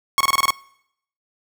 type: tone bursts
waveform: sawtooth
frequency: 1100 Hz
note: C#6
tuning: 14 cents flat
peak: -10 dBFS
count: 7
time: 0.18-0.505 s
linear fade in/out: 0 ms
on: 25 ms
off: 25 ms
effects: noise-tail reverb RT60 0.7 s tail -23 dB re dry